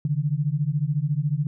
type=beating tone pair; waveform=sine; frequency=140.5 / 154.5 Hz; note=C#3 / D#3; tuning=+24 / -12 cents; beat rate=14 Hz; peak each=-24 dBFS; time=0.05-1.47 s; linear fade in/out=2 ms; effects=none